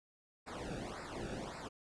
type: noise with flanger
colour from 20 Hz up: brown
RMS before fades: -44 dBFS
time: 0.46-1.69 s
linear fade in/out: 20 ms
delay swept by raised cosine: 0.31 to 0.99 ms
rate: 1.8 Hz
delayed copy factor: -1
effects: resampled to 22050 Hz